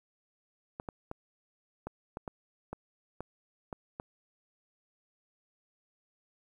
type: clicks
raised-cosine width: 1 ms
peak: -24 dBFS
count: 10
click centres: 0.799 / 0.888 / 1.114 / 1.87 / 2.171 / 2.278 / 2.73 / 3.206 / 3.728 / 3.999 s
effects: 10-bit